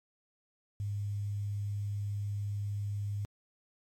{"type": "tone with quantisation", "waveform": "sine", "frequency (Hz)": 102.1, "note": "G#2", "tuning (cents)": -29, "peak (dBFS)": -32, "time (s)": [0.8, 3.25], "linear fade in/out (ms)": 0, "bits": 10, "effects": ["MP3 64 kbps"]}